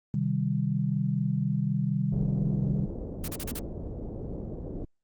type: chord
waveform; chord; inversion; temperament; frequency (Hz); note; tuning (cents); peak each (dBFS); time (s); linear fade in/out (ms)
sine; C minor; none; equal with one note detuned; 130.81 / 154.94 / 196; C3 / Eb3 / G3; 0 / -7 / 0; -29; 0.14-2.86; 2
type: low-pass noise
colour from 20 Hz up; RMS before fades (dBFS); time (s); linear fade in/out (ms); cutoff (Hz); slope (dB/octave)
pink; -36; 2.12-4.85; 5; 530; 24
type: noise bursts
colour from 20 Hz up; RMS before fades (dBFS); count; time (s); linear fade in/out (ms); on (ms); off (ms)
white; -36; 5; 3.24-3.591; 2; 39; 39
effects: Opus 24 kbps